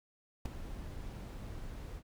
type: noise with ADSR envelope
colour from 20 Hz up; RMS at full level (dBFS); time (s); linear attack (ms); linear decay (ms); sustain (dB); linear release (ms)
brown; -31; 0.45-2.03; 8; 6; -13; 65
effects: none